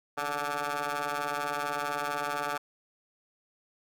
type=ring-modulated tone; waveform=15% pulse; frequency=146.83 Hz; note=D3; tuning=in tune; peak=-21 dBFS; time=0.17-2.58 s; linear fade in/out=10 ms; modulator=1020 Hz; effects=none